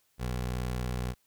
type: tone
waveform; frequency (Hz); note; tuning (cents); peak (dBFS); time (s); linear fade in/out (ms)
20% pulse; 61.8; B1; +2; -26; 0.18-1.15; 50
effects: white hiss -71 dBFS RMS until 1.26 s